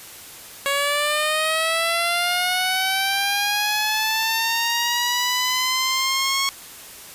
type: linear sweep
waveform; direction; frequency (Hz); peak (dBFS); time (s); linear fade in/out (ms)
10% pulse; up; 555 to 1100; -11; 0.66-6.49; 0
effects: white hiss -40 dBFS RMS until 7.14 s + resampled to 32000 Hz